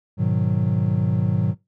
triangle chord, G# minor seventh, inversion none, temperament equal, 103.83 / 123.47 / 155.56 / 185 Hz, G#2 / B2 / D#3 / F#3, 0 / 0 / 0 / 0 cents, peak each -21 / -22 / -22 / -21 dBFS, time 0.17-1.55 s, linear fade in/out 50 ms, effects noise-tail reverb RT60 0.2 s tail -19 dB re dry

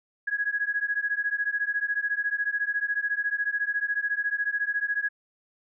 sine beating tone pair, 1657 / 1671 Hz, G#6 / G#6, -4 / +10 cents, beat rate 14 Hz, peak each -28 dBFS, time 0.27-5.09 s, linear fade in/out 10 ms, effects none

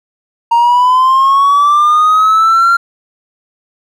triangle linear sweep, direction up, 928 to 1388 Hz, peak -3 dBFS, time 0.51-2.77 s, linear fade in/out 10 ms, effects tanh soft clip ceiling 0 dBFS

